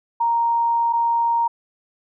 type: tone pair in turn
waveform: sine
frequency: 932.3 / 932.3 Hz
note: A#5 / A#5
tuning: 0 / 0 cents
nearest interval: unison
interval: 0 cents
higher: neither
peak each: -16 dBFS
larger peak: neither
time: 0.2-0.93 / 0.93-1.48 s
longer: first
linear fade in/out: 10 ms
effects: none